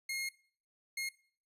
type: tone bursts at uneven times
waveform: sawtooth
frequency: 2145 Hz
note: C7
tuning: 42 cents sharp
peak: -32 dBFS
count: 2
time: 0.09-0.29 / 0.97-1.09 s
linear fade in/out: 5 ms
effects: noise-tail reverb RT60 0.5 s tail -20 dB re dry + resampled to 32000 Hz